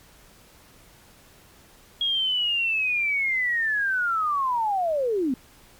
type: linear sweep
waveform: sine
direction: down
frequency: 3300 to 239 Hz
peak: -21 dBFS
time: 2.01-5.34 s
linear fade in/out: 2 ms
effects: pink hiss -53 dBFS RMS until 5.79 s + MP3 96 kbps